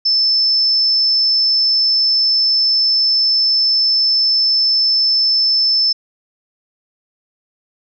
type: tone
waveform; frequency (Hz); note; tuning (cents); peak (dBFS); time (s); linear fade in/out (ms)
sine; 5274; E8; 0; -11; 0.05-5.93; 10
effects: none